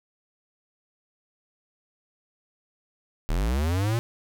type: linear sweep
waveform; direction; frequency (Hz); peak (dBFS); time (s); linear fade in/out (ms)
square; up; 35 to 119.8; -23; 3.29-3.99; 0
effects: none